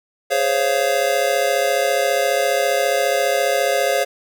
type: chord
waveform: square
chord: Db major seventh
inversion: second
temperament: just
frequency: 415.8 / 519.7 / 554.4 / 693 Hz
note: Ab4 / C5 / Db5 / F5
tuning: +2 / -12 / 0 / -14 cents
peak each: -26 / -23 / -21 / -22 dBFS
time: 0.3-4.05 s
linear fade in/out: 20 ms
effects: none